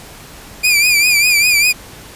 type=tone with vibrato; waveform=sawtooth; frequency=2400 Hz; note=D7; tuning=37 cents sharp; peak=-6 dBFS; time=0.63-1.73 s; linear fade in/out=20 ms; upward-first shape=triangle; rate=5 Hz; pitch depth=88 cents each way; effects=pink hiss -36 dBFS RMS until 2.15 s + resampled to 32000 Hz